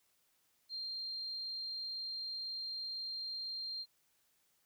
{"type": "tone", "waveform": "sine", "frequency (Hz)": 4186, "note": "C8", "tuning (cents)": 0, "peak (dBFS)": -39, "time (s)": [0.69, 3.86], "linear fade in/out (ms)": 50, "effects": ["white hiss -75 dBFS RMS until 4.65 s"]}